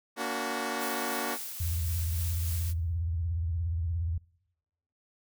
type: chord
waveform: 10% pulse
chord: Bb augmented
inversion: none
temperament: equal with one note detuned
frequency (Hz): 233.1 / 286.5 / 370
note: Bb3 / D4 / F#4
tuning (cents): 0 / -43 / 0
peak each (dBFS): -27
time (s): 0.16-1.38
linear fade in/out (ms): 50
type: noise with tremolo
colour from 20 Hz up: blue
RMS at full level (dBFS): -38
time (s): 0.78-2.74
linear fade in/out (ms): 50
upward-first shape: sine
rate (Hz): 3.6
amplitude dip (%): 25
type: tone with vibrato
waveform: sine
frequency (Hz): 83.6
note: E2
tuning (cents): +25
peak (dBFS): -28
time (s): 1.6-4.18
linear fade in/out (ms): 5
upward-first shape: sine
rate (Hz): 17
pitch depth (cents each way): 140
effects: noise-tail reverb RT60 0.9 s tail -25 dB re dry